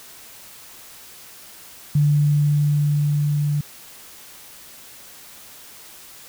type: tone with level ramp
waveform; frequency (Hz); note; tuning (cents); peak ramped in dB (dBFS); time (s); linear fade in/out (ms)
sine; 146.83; D3; 0; -13 to -18; 1.95-3.61; 5
effects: white hiss -43 dBFS RMS until 6.28 s